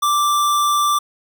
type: tone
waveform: square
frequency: 1174.7 Hz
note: D6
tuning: in tune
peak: -15 dBFS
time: 0.02-0.99 s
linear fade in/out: 10 ms
effects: none